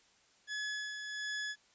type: tone with tremolo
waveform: sawtooth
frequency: 1700 Hz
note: G#6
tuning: 40 cents sharp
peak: -32 dBFS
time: 0.47-1.56 s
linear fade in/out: 50 ms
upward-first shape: sine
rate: 1.4 Hz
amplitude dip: 45%
effects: white hiss -67 dBFS RMS until 1.74 s + resampled to 16000 Hz